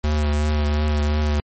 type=tone with vibrato; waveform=square; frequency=74.8 Hz; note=D2; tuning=32 cents sharp; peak=-18 dBFS; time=0.04-1.4 s; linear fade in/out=0 ms; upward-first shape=triangle; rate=2.8 Hz; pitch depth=28 cents each way; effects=MP3 32 kbps